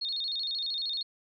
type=tone with vibrato; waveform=sine; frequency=3977 Hz; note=B7; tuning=11 cents sharp; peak=-30 dBFS; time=0.01-1.03 s; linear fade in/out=10 ms; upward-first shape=square; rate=13 Hz; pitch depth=140 cents each way; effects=none